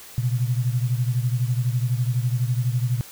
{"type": "beating tone pair", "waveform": "sine", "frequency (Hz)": [120, 132], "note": ["B2", "C3"], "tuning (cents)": [-49, 16], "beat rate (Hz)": 12, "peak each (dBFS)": [-21, -25], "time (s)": [0.18, 3.01], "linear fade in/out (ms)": 0, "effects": ["white hiss -43 dBFS RMS until 3.11 s"]}